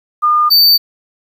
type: tone pair in turn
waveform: sine / square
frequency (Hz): 1213 / 4580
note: D#6 / D8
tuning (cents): -44 / -44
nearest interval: octave + major seventh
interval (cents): 2300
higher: second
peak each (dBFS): -8 / -6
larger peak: second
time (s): 0.22-0.5 / 0.5-0.78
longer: neither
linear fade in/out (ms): 20
effects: 8-bit